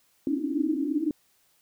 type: band-pass noise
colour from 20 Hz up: white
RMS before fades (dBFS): -27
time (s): 0.27-1.11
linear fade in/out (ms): 2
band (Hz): 270 to 320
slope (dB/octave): 96
effects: white hiss -66 dBFS RMS until 1.61 s